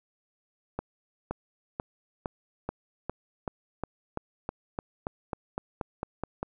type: accelerating click train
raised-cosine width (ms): 1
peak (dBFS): -17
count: 18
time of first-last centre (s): 0.79-6.43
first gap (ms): 520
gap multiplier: 0.94
effects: none